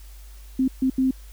sine tone bursts at uneven times, 261.6 Hz, C4, in tune, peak -17 dBFS, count 3, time 0.59-0.68 / 0.82-0.9 / 0.98-1.11 s, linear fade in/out 5 ms, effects added 50 Hz sine -40 dBFS peak until 1.32 s + white hiss -53 dBFS RMS until 1.32 s

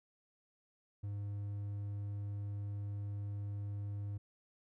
triangle tone, 101.7 Hz, G#2, 36 cents flat, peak -36 dBFS, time 1.03-4.18 s, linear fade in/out 10 ms, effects none

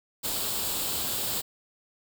white noise with comb filter, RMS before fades -30 dBFS, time 0.23-1.42 s, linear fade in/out 20 ms, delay 0.25 ms, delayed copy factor +0.55, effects none

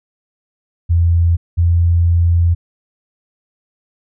sine tone pair in turn, 84.9 / 85.44 Hz, F2 / F2, -48 / -37 cents, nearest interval unison, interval 11 cents, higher second, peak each -9 dBFS, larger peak neither, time 0.89-1.37 / 1.57-2.55 s, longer second, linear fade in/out 20 ms, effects none

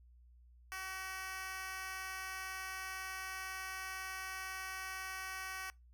10% pulse tone with high-pass filter, 378 Hz, F#4, 37 cents sharp, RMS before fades -44 dBFS, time 0.72-5.7 s, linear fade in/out 0 ms, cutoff 1200 Hz, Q 0.98, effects noise-tail reverb RT60 0.2 s tail -22 dB re dry + added 60 Hz sine -59 dBFS peak until 5.93 s

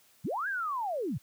sine linear two-way sweep, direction up then down, 95.5 to 1664 to 95.5 Hz, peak -30 dBFS, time 0.24-1.18 s, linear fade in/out 10 ms, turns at 0.48 s, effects white hiss -63 dBFS RMS until 1.22 s + high-pass 60 Hz 12 dB/octave

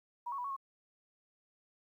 sine tone with pitch steps, 961 / 1107 / 981 / 1113 / 1085 Hz, B5 / C#6 / B5 / C#6 / C#6, -48 / -3 / -12 / +7 / -37 cents, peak -36 dBFS, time 0.26-0.565 s, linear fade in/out 10 ms, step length 61 ms, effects 12-bit

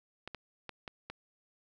clicks, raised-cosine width 0.3 ms, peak -25 dBFS, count 5, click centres 0.276 / 0.347 / 0.693 / 0.878 / 1.1 s, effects none

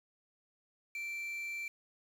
triangle tone with quantisation, 2344 Hz, D7, 4 cents flat, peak -36 dBFS, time 0.95-1.68 s, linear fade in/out 2 ms, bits 9, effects none

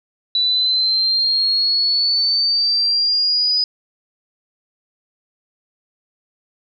sine exponential sweep, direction up, 3951 to 4984 Hz, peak -14 dBFS, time 0.35-3.64 s, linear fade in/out 2 ms, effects none

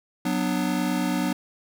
square chord, B minor, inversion second, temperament just, 185.21 / 246.9 / 296.3 Hz, F#3 / B3 / D4, +2 / 0 / +15 cents, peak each -28 dBFS, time 0.25-1.33 s, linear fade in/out 5 ms, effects none

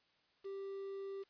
triangle tone with quantisation, 392 Hz, G4, in tune, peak -40 dBFS, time 0.44-1.24 s, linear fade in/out 20 ms, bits 10, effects white hiss -74 dBFS RMS until 1.29 s + resampled to 11025 Hz

